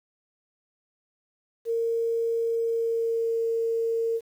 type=tone with pitch glide; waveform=sine; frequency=460 to 457.1 Hz; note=A#4 to A#4; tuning=-23 to -34 cents; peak=-23 dBFS; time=1.65-4.21 s; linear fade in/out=50 ms; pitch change=-11 cents; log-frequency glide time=2.39-3.45 s; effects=9-bit